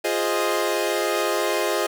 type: chord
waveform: sawtooth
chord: F minor seventh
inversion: none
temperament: equal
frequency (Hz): 349.2 / 415.3 / 523.3 / 622.3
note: F4 / Ab4 / C5 / Eb5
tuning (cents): 0 / 0 / 0 / 0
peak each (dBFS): -23 / -22 / -24 / -22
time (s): 0.04-1.87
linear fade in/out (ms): 10
effects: none